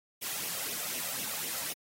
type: noise with flanger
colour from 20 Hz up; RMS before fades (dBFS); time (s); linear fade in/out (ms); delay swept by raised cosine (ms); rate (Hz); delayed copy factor
white; -36; 0.21-1.74; 20; 0.32 to 1.62; 4; +0.6
effects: high-pass 150 Hz 12 dB/octave + AAC 48 kbps